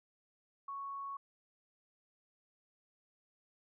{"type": "tone", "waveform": "sine", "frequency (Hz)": 1108.7, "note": "C#6", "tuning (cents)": 0, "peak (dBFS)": -40, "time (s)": [0.68, 1.17], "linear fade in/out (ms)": 5, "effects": []}